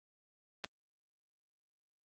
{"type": "clicks", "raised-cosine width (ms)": 0.2, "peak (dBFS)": -21, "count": 2, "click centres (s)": [0.641, 0.646], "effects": ["high-pass 150 Hz 12 dB/octave", "Opus 24 kbps"]}